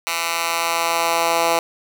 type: tone with high-pass filter sweep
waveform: 10% pulse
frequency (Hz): 167.4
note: E3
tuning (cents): +27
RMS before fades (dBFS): -20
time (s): 0.07-1.59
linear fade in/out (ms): 0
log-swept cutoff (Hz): 1600 to 600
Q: 0.98
effects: 7-bit